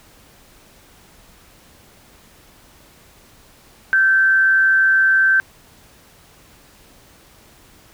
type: tone with frequency modulation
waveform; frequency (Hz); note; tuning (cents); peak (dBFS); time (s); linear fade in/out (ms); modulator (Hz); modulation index
sine; 1553; G6; -17; -11; 3.93-5.4; 0; 173; 0.24
effects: pink hiss -49 dBFS RMS until 7.93 s